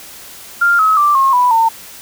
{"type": "tone with pitch steps", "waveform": "sine", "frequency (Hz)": [1396.9, 1281, 1174.6, 1077.2, 987.8, 905.8], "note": ["F6", "E6", "D6", "C#6", "B5", "A#5"], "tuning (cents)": [0, -50, 0, -50, 0, -50], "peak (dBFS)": -8, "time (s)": [0.61, 1.69], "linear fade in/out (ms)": 10, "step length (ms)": 180, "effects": ["white hiss -35 dBFS RMS until 2.01 s"]}